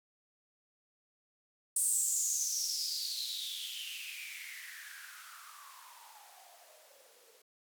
violet noise with band-pass filter sweep, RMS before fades -39 dBFS, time 1.76-7.42 s, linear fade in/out 5 ms, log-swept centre 8900 to 430 Hz, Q 8, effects none

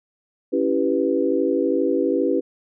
sine chord, C# half-diminished seventh, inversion none, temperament equal, 277.2 / 329.6 / 392 / 493.9 Hz, C#4 / E4 / G4 / B4, 0 / 0 / 0 / 0 cents, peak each -23 dBFS, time 0.52-2.41 s, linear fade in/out 20 ms, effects none

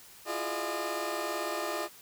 20% pulse tone cluster, 338.4 / 356.4 / 416.8 / 606 Hz, E4 / F4 / G#4 / D#5, +45 / +35 / +6 / -46 cents, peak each -33 / -36 / -34 / -30 dBFS, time 0.25-1.89 s, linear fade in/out 50 ms, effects white hiss -53 dBFS RMS until 2.01 s

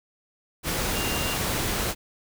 sine tone in noise, 2794 Hz, F7, in tune, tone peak -33 dBFS, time 0.93-1.38 s, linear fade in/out 50 ms, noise pink, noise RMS -27 dBFS, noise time 0.63-1.95 s, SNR -9 dB, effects none

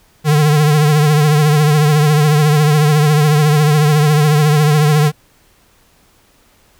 square tone with vibrato, 150.2 Hz, D3, 39 cents sharp, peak -9 dBFS, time 0.24-5.12 s, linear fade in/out 50 ms, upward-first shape triangle, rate 14 Hz, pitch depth 71 cents each way, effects pink hiss -52 dBFS RMS until 6.79 s

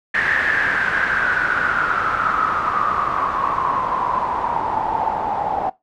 white noise with low-pass filter sweep, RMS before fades -20 dBFS, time 0.14-5.7 s, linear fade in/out 10 ms, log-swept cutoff 1800 to 790 Hz, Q 9.8, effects noise-tail reverb RT60 0.2 s tail -20 dB re dry

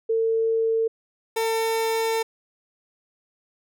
sine / 30% pulse tone pair in turn, 450.3 / 450.3 Hz, A4 / A4, +40 / +40 cents, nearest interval unison, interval 0 cents, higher neither, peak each -19 dBFS, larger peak neither, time 0.09-0.88 / 1.36-2.23 s, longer second, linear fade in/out 10 ms, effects none

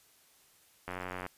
click train, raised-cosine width 0.5 ms, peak -23 dBFS, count 36, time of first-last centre 0.88-1.264 s, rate 91.1 Hz, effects white hiss -64 dBFS RMS until 1.37 s + resampled to 32000 Hz

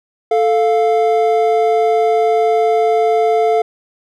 triangle tone pair together, 440 / 698.5 Hz, A4 / F5, 0 / 0 cents, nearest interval minor sixth, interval 800 cents, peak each -11 / -12 dBFS, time 0.31-3.62 s, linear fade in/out 5 ms, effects none

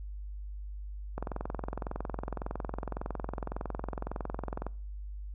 click train, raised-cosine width 1 ms, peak -21 dBFS, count 77, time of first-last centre 1.18-4.666 s, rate 21.8 Hz, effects noise-tail reverb RT60 0.5 s tail -24 dB re dry + added 50 Hz sine -38 dBFS peak until 5.34 s

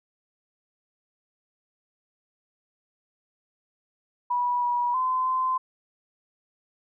sine tone with pitch steps, 976 / 968 / 1026 / 1032 Hz, B5 / B5 / C6 / C6, -21 / -35 / -34 / -24 cents, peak -22 dBFS, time 4.3-5.58 s, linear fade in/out 10 ms, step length 320 ms, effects none

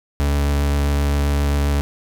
40% pulse tone with vibrato, 71.5 Hz, D2, 46 cents flat, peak -15 dBFS, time 0.2-1.81 s, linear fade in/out 0 ms, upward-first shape triangle, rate 7.6 Hz, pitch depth 12 cents each way, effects none

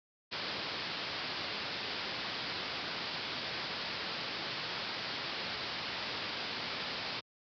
white low-pass noise, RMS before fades -39 dBFS, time 0.31-7.21 s, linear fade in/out 20 ms, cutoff 5100 Hz, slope 96 dB/octave, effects high-pass 100 Hz 12 dB/octave

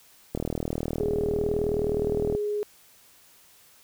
click train, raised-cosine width 2 ms, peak -15 dBFS, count 80, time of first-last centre 0.35-2.35 s, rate 39.5 Hz
sine tone, 416.4 Hz, G#4, 5 cents sharp, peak -25 dBFS, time 1-2.63 s, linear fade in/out 0 ms
effects white hiss -56 dBFS RMS until 3.83 s

